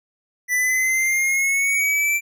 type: exponential sweep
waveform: square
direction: up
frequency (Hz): 1975.5 to 2349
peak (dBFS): -18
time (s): 0.48-2.21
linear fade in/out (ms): 50
effects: none